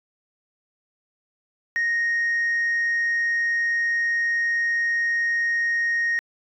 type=tone; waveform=sine; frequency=1864.7 Hz; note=A#6; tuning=in tune; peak=-18 dBFS; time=1.76-6.19 s; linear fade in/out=0 ms; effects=tanh soft clip ceiling -18 dBFS